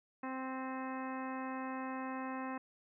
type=harmonic tone with a mistuned harmonic; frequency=261.6 Hz; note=C4; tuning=in tune; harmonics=1 / 2 / 3 / 4 / 5 / 6 / 7 / 8 / 10; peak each=-41 / -48 / -46 / -45 / -52 / -54 / -51 / -57 / -55 dBFS; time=0.23-2.58 s; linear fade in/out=5 ms; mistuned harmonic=10; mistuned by=-34 cents; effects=none